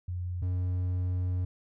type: tone pair in turn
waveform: sine / triangle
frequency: 89.4 / 90.65 Hz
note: F2 / F#2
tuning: +41 / -35 cents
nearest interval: unison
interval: 24 cents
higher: second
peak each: -31 / -25 dBFS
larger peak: second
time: 0.08-0.42 / 0.42-1.45 s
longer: second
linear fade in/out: 5 ms
effects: none